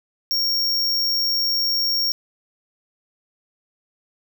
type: tone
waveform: square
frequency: 5540 Hz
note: F8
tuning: 15 cents flat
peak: -19 dBFS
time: 0.31-2.12 s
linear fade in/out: 0 ms
effects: none